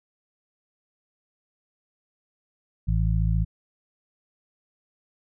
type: harmonic tone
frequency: 54.4 Hz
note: A1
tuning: 19 cents flat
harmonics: 1 / 2 / 3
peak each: -22 / -25 / -27 dBFS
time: 2.87-3.45 s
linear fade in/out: 20 ms
effects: none